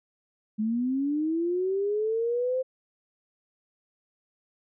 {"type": "linear sweep", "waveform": "sine", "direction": "up", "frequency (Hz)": [209.7, 523.3], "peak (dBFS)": -24, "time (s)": [0.58, 2.63], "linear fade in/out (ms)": 20, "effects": []}